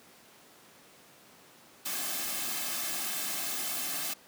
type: noise with comb filter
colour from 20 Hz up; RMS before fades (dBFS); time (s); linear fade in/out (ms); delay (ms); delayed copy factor
white; -34; 1.85-4.14; 10; 2.1; -0.65
effects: pink hiss -56 dBFS RMS until 4.27 s + high-pass 200 Hz 12 dB/octave